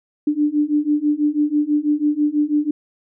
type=beating tone pair; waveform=sine; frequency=293.7 / 299.8 Hz; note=D4 / D4; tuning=0 / +36 cents; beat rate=6.1 Hz; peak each=-19 / -18 dBFS; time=0.27-2.71 s; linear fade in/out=5 ms; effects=none